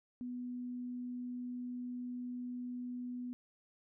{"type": "tone", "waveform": "sine", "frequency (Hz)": 246.9, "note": "B3", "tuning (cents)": 0, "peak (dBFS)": -39, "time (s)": [0.21, 3.33], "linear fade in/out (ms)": 0, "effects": []}